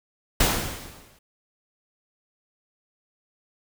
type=noise with exponential decay; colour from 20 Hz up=pink; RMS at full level=-18 dBFS; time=0.4-1.19 s; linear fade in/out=5 ms; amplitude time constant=170 ms; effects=none